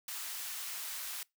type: high-pass noise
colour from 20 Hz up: white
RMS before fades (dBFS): -41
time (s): 0.08-1.23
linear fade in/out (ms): 2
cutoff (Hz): 980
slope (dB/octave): 12
effects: noise-tail reverb RT60 0.2 s tail -24 dB re dry